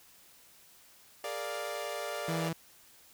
sawtooth chord, Bb dominant seventh, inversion third, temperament equal, 415.3 / 466.2 / 587.3 / 698.5 Hz, Ab4 / Bb4 / D5 / F5, 0 / 0 / 0 / 0 cents, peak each -40 / -39 / -34 / -38 dBFS, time 1.24-2.49 s, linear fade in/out 2 ms
sawtooth tone, 164.1 Hz, E3, 8 cents flat, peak -28 dBFS, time 2.28-2.53 s, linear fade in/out 5 ms
effects white hiss -59 dBFS RMS until 3.13 s

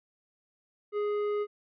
sine tone with tanh clipping, 415.3 Hz, G#4, in tune, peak -29 dBFS, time 0.92-1.47 s, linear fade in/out 50 ms, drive 10 dB, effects none

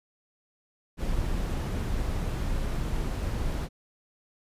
brown noise, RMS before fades -29 dBFS, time 0.97-3.69 s, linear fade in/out 50 ms, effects resampled to 32000 Hz

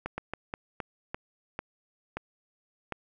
slowing click train, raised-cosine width 0.5 ms, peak -18 dBFS, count 9, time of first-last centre 0.06-2.923 s, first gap 120 ms, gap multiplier 1.3, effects none

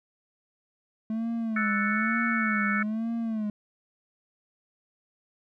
triangle tone with vibrato, 217.3 Hz, A3, 21 cents flat, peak -25 dBFS, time 1.1-3.5 s, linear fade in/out 2 ms, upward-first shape sine, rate 1.1 Hz, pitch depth 110 cents each way
sine chord, F# minor seventh, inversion third, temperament equal, 1318.5 / 1480 / 1760 / 2217 Hz, E6 / F#6 / A6 / C#7, 0 / 0 / 0 / 0 cents, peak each -31 dBFS, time 1.56-2.83 s, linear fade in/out 5 ms
effects none

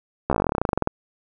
slowing click train, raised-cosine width 1 ms, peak -6 dBFS, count 21, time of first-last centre 0.3-0.874 s, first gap 14 ms, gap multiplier 1.07, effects none

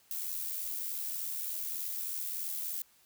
violet noise with amplitude modulation, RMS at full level -35 dBFS, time 0.11-2.82 s, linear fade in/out 0 ms, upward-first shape sine, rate 83.3 Hz, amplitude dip 45%, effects white hiss -65 dBFS RMS until 3.05 s

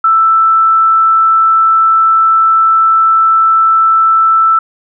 sine tone, 1324 Hz, E6, 7 cents sharp, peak -5 dBFS, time 0.04-4.59 s, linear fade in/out 5 ms, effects none

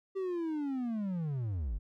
triangle linear sweep, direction down, 391 to 41.58 Hz, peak -30 dBFS, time 0.15-1.79 s, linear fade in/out 20 ms, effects none

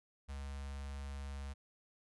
square tone with notch filter, 69.3 Hz, C#2, in tune, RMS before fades -44 dBFS, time 0.28-1.54 s, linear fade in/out 20 ms, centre 320 Hz, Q 0.75, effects resampled to 24000 Hz

